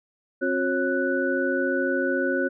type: tone cluster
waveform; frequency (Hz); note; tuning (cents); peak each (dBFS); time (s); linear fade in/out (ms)
sine; 266.4 / 360.2 / 544 / 1484; C4 / F#4 / C#5 / F#6; +31 / -46 / -33 / +5; -27; 0.41-2.49; 20
effects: none